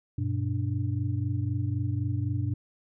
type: tone cluster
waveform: sine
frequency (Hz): 96.6 / 120.5 / 292.9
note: G2 / B2 / D4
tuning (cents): -25 / -42 / -5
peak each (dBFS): -29 / -29 / -36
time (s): 0.18-2.54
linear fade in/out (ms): 5
effects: none